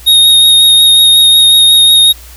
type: tone with vibrato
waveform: square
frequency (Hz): 3729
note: A#7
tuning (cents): 0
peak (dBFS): -3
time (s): 0.06-2.13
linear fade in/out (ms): 20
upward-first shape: sine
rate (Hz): 5.5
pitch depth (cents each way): 14
effects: added 60 Hz sine -32 dBFS peak until 2.36 s + white hiss -36 dBFS RMS until 2.36 s